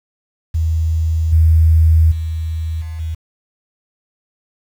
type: tone with level steps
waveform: sine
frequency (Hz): 80.5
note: E2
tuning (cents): -41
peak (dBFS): -13 / -7 / -18 / -23 / -19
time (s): 0.54-3.15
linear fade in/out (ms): 10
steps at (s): 1.32 / 2.11 / 2.81 / 2.99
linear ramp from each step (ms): 10
effects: 7-bit